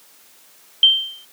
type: tone with exponential decay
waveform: sine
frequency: 3136 Hz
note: G7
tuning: in tune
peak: -5 dBFS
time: 0.83-1.25 s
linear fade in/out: 2 ms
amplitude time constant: 90 ms
effects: white hiss -50 dBFS RMS until 1.32 s + high-pass 200 Hz 12 dB/octave